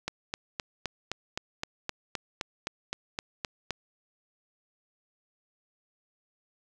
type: click train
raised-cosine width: 0.2 ms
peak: -14 dBFS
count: 15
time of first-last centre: 0.08-3.707 s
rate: 3.86 Hz
effects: none